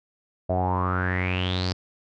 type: tone with low-pass filter sweep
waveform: sawtooth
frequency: 91.5 Hz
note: F#2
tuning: 19 cents flat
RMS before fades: -25 dBFS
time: 0.49-1.73 s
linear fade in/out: 10 ms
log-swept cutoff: 630 to 5000 Hz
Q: 9.2
effects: none